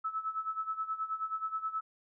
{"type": "tone with tremolo", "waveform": "sine", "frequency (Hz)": 1304, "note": "E6", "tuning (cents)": -19, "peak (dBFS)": -30, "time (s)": [0.04, 1.81], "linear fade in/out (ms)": 10, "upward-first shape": "sine", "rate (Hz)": 9.4, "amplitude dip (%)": 80, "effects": []}